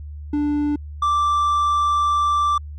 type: tone pair in turn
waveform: triangle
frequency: 293.7 / 1172.7 Hz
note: D4 / D6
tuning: 0 / -3 cents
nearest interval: 2 octaves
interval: 2397 cents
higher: second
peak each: -16 / -14 dBFS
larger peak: second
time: 0.33-0.76 / 1.02-2.58 s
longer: second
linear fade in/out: 5 ms
effects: added 74 Hz sine -31 dBFS peak until 2.78 s + resampled to 22050 Hz